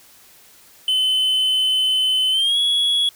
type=tone with pitch glide; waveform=triangle; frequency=3042 to 3356 Hz; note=F#7 to G#7; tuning=+47 to +17 cents; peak=-14 dBFS; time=0.88-3.09 s; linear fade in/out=2 ms; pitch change=+170 cents; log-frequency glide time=2.31-2.58 s; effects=white hiss -49 dBFS RMS until 3.15 s